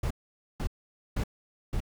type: noise bursts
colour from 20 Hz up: brown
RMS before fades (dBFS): -29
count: 4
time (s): 0.03-1.804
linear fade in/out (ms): 5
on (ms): 76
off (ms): 490
effects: none